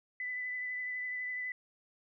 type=tone with vibrato; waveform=sine; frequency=1998 Hz; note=B6; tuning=20 cents sharp; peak=-35 dBFS; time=0.2-1.52 s; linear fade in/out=2 ms; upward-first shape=triangle; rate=12 Hz; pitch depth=17 cents each way; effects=none